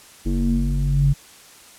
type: tone with low-pass filter sweep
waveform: square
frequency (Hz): 46.97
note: F#1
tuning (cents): +27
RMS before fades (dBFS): -19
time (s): 0.25-1.14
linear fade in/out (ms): 20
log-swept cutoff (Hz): 300 to 130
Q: 6.7
effects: white hiss -46 dBFS RMS until 1.78 s + low-pass 11000 Hz 12 dB/octave